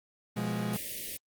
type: chord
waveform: 40% pulse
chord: F diminished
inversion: second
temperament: equal with one note detuned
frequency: 122.55 / 174.61 / 207.7 Hz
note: Cb3 / F3 / Ab3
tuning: -13 / 0 / 0 cents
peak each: -35 / -36 / -32 dBFS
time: 0.36-0.77 s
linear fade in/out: 10 ms
type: band-stop noise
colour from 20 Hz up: white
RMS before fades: -38 dBFS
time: 0.73-1.17 s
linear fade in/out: 5 ms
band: 630 to 1800 Hz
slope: 96 dB/octave
effects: Opus 32 kbps